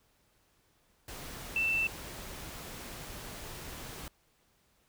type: tone in noise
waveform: sine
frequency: 2667 Hz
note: E7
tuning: 20 cents sharp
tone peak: -27 dBFS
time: 1.56-1.87 s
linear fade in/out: 2 ms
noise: pink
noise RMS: -44 dBFS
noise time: 1.08-4.08 s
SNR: +14 dB
effects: pink hiss -70 dBFS RMS until 4.88 s